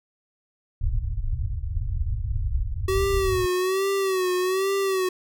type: low-pass noise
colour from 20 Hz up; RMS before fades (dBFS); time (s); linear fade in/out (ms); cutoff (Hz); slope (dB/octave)
pink; -26; 0.81-3.46; 5; 120; 96
type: tone with vibrato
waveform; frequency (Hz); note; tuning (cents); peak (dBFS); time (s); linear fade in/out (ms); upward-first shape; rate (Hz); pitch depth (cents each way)
square; 377.9; F#4; +37; -22; 2.88-5.09; 5; sine; 1.2; 72
effects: none